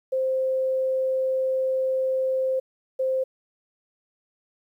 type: tone pair in turn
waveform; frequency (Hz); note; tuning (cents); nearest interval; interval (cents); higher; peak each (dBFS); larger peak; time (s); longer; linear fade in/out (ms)
sine; 523.3 / 523.3; C5 / C5; 0 / 0; unison; 0; neither; -21 / -21; neither; 0.12-2.6 / 2.99-3.24; first; 10
effects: 10-bit